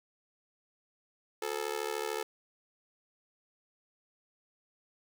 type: tone with amplitude modulation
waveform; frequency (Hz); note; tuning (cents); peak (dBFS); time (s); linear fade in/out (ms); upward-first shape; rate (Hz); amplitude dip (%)
sawtooth; 434.8; A4; -21; -25; 1.42-2.23; 5; sine; 73.5; 100
effects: none